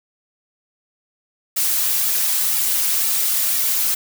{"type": "noise with flanger", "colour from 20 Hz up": "blue", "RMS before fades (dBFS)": -19, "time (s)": [1.56, 3.95], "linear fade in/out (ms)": 10, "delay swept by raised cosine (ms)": [1.9, 4.6], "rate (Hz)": 2, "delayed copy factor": -0.65, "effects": []}